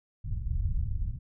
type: low-pass noise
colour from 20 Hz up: pink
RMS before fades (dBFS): -30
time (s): 0.24-1.19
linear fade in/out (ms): 20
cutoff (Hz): 110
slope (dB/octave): 24
effects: none